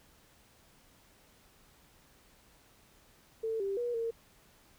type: tone with pitch steps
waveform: sine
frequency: 446.8 / 393.5 / 481.1 / 458.5 Hz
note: A4 / G4 / B4 / A#4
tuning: +27 / +7 / -45 / -29 cents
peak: -31 dBFS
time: 3.43-4.11 s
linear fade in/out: 10 ms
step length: 170 ms
effects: pink hiss -63 dBFS RMS until 4.78 s